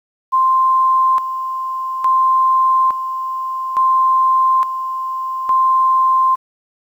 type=tone with tremolo; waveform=sine; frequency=1046.5 Hz; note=C6; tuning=in tune; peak=-10 dBFS; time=0.32-6.36 s; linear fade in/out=20 ms; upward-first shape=square; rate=0.58 Hz; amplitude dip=65%; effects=8-bit